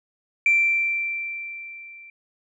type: tone with level ramp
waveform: sine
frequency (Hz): 2349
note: D7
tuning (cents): 0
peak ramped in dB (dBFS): -13 to -42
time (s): 0.46-2.1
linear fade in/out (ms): 2
effects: tanh soft clip ceiling -10 dBFS

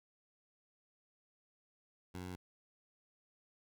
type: tone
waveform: 15% pulse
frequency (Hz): 91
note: F#2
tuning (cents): -28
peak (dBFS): -37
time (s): 2.14-2.36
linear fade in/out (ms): 10
effects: none

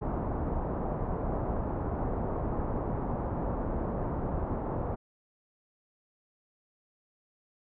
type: low-pass noise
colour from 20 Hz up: pink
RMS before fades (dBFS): -32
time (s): 0.01-4.96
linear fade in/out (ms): 20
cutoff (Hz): 1000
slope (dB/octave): 24
effects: none

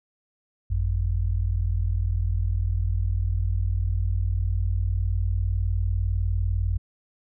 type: tone pair together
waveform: sine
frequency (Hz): 50.88 / 90.8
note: G#1 / F#2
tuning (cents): -35 / -32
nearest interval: minor seventh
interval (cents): 1003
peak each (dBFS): -24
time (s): 0.7-6.78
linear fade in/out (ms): 10
effects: none

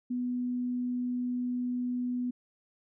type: tone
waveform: sine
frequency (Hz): 247.2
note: B3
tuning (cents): +2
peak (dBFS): -29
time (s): 0.1-2.31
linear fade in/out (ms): 10
effects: none

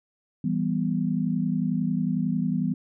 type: chord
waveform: sine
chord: E minor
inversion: none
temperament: equal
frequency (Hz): 164.81 / 196 / 246.9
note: E3 / G3 / B3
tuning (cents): 0 / 0 / 0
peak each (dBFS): -27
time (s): 0.44-2.74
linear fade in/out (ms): 5
effects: none

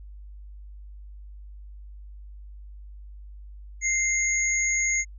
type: tone pair together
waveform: sine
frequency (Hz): 2093 / 6645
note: C7 / G#8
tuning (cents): 0 / 0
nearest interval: octave + minor sixth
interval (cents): 2000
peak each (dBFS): -24 / -25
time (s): 3.81-5.05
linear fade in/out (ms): 50
effects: added 50 Hz sine -40 dBFS peak until 5.18 s

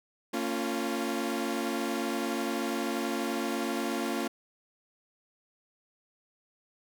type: chord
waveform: sawtooth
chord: Bb minor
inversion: none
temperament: equal with one note detuned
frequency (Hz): 228.7 / 277.2 / 349.2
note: Bb3 / Db4 / F4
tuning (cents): -33 / 0 / 0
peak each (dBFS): -30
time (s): 0.33-4.28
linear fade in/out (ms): 10
effects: none

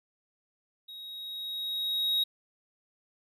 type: tone with level ramp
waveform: triangle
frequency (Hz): 3789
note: A#7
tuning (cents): +27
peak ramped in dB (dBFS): -41 to -22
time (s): 0.88-2.24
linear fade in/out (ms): 10
effects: none

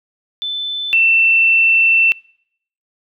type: tone pair in turn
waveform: sine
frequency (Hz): 3520 / 2682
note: A7 / E7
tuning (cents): 0 / +29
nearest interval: perfect fourth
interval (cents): 471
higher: first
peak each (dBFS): -19 / -9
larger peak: second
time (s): 0.42-0.93 / 0.93-2.12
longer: second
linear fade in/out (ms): 0
effects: noise-tail reverb RT60 0.7 s tail -26 dB re dry

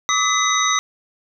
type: tone cluster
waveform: sine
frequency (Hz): 1150 / 1271 / 2011 / 3786 / 6090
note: D6 / D#6 / B6 / A#7 / F#8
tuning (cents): -37 / +36 / +31 / +26 / +49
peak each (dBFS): -22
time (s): 0.09-0.79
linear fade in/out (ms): 0
effects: none

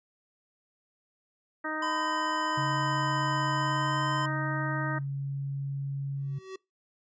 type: harmonic tone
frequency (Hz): 311.1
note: D#4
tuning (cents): 0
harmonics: 1 / 2 / 3 / 4 / 5 / 6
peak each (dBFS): -37 / -39 / -39 / -37 / -37 / -38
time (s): 1.64-4.99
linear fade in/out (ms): 10
type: tone with pitch glide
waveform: square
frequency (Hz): 1009 to 1021.9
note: B5 to C6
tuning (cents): +37 to -41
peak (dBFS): -31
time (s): 1.82-4.26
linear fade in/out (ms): 5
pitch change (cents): +22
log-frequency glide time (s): 3.55-4.02
type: tone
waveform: sine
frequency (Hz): 138.7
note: C#3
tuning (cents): +1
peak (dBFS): -30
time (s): 2.57-6.39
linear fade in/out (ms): 10
type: tone with exponential growth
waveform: square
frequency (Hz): 380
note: F#4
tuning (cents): +46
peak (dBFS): -36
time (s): 6.16-6.56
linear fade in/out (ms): 5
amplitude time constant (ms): 86
effects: noise-tail reverb RT60 0.2 s tail -23 dB re dry + resampled to 16000 Hz

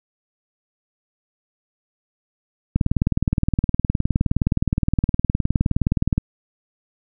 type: click train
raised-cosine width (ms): 5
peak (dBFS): -5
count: 67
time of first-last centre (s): 2.76-6.18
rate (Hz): 19.3
effects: none

